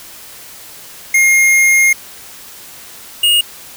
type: tone pair in turn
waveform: square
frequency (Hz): 2135 / 2857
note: C7 / F7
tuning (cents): +34 / +39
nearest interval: perfect fourth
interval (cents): 505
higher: second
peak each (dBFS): -8 / -9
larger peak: first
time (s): 1.14-1.93 / 3.23-3.41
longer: first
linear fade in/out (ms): 5
effects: white hiss -35 dBFS RMS until 3.76 s